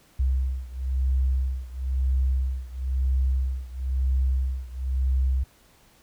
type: beating tone pair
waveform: sine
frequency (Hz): 64.8 / 65.8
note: C2 / C2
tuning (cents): -16 / +10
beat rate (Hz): 1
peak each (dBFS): -24 / -26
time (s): 0.19-5.44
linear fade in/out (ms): 10
effects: pink hiss -58 dBFS RMS until 6.02 s